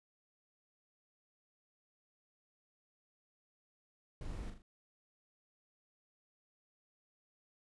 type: noise with echo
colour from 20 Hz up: brown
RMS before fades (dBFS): -44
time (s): 4.21-4.5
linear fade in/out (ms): 2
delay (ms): 40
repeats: 3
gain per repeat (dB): -6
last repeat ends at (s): 4.62
effects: resampled to 24000 Hz